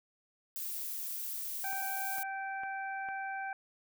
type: noise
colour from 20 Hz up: violet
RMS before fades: -39 dBFS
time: 0.56-2.23 s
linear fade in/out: 0 ms
type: harmonic tone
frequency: 778 Hz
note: G5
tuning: 13 cents flat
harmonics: 1 / 2 / 3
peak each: -38 / -40 / -48 dBFS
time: 1.64-3.53 s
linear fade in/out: 2 ms
type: click train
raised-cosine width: 0.5 ms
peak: -34 dBFS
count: 4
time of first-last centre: 1.73-3.087 s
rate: 2.21 Hz
effects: none